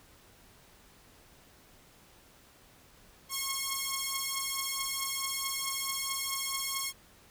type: beating tone pair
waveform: 5% pulse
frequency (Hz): 1083 / 1087.6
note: C#6 / C#6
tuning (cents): -41 / -33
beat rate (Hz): 4.6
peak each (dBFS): -24 / -22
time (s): 3.29-6.93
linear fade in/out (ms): 50
effects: pink hiss -59 dBFS RMS until 7.3 s